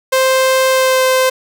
sawtooth tone with pitch glide, 523.3 to 518.2 Hz, C5 to C5, 0 to -17 cents, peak -6 dBFS, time 0.12-1.3 s, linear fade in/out 10 ms, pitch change -17 cents, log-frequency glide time 0.7-1.02 s, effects none

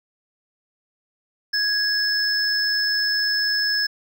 triangle tone pair together, 1661.2 / 5236 Hz, G#6 / E8, 0 / -13 cents, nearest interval octave + minor sixth, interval 1987 cents, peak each -21 / -20 dBFS, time 1.53-3.87 s, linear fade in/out 10 ms, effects none

